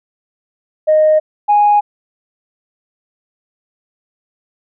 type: tone pair in turn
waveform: sine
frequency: 619 / 828 Hz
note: D#5 / G#5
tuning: -9 / -5 cents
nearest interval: perfect fourth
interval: 504 cents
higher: second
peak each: -6 dBFS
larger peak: neither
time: 0.87-1.2 / 1.48-1.81 s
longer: neither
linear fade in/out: 20 ms
effects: tanh soft clip ceiling -3 dBFS